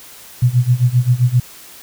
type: tone with tremolo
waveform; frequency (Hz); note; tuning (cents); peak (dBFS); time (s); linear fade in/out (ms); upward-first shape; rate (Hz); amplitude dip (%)
sine; 123.6; B2; +2; -7; 0.42-1.4; 5; sine; 7.6; 90
effects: white hiss -39 dBFS RMS until 1.82 s